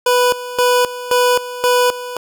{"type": "tone with tremolo", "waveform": "25% pulse", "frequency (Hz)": 493.9, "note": "B4", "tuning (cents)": 0, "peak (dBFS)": -7, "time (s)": [0.06, 2.17], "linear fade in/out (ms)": 5, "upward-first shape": "square", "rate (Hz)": 1.9, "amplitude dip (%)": 80, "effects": []}